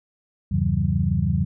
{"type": "tone cluster", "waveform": "sine", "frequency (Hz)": [79.6, 97.4, 135.2, 161.7, 187.9], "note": ["D#2", "G2", "C#3", "E3", "F#3"], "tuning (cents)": [40, -11, -43, -33, 27], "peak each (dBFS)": -25, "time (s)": [0.51, 1.45], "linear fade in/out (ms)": 10, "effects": []}